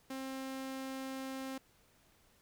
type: tone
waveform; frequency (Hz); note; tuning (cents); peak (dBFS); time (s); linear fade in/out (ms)
sawtooth; 265.5; C4; +25; -36; 0.1-1.58; 5
effects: pink hiss -68 dBFS RMS until 2.41 s